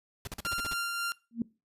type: noise bursts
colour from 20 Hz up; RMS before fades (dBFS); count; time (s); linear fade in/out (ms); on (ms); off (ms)
pink; -38; 8; 0.25-0.735; 2; 23; 43
type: tone with tremolo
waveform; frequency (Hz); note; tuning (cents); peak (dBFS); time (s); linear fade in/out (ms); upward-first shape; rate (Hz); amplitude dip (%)
sawtooth; 1389; F6; -10; -26; 0.45-1.12; 0; triangle; 3.7; 30
type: tone with exponential growth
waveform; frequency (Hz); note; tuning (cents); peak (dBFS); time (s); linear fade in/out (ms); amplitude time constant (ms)
sine; 232; A#3; -8; -23; 1.31-1.42; 2; 23
effects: noise-tail reverb RT60 0.3 s tail -22 dB re dry + resampled to 32000 Hz